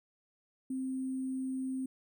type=tone with sample-and-hold; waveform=sine; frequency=261.6 Hz; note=C4; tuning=in tune; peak=-33 dBFS; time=0.7-1.86 s; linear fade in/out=5 ms; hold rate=8820 Hz; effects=none